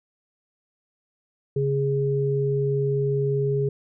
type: tone pair together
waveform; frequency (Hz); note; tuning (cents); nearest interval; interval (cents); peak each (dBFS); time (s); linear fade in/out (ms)
sine; 138.41 / 413.2; C#3 / G#4; -2 / -9; octave + perfect fifth; 1893; -23; 1.56-3.69; 5
effects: none